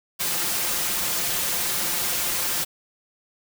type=noise with comb filter; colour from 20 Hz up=white; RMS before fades=-25 dBFS; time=0.19-2.65 s; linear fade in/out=20 ms; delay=5.7 ms; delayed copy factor=+0.5; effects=none